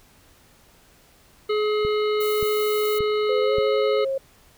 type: harmonic tone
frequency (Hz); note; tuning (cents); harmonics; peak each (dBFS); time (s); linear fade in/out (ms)
423.6; G#4; +34; 1 / 3 / 5 / 7 / 9 / 10; -20 / -30 / -34 / -37 / -39 / -40; 1.49-4.05; 10
type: click train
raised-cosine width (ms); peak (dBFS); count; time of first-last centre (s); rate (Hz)
5; -20; 4; 1.85-3.584; 1.73
type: noise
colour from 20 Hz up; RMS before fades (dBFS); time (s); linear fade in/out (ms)
violet; -34; 2.2-2.99; 10
type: tone with pitch glide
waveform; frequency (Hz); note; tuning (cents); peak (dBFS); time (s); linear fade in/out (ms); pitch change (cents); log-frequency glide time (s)
sine; 510 to 538.8; C5 to C#5; -44 to -49; -22; 3.29-4.18; 5; +95; 3.42-3.52
effects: pink hiss -55 dBFS RMS until 4.57 s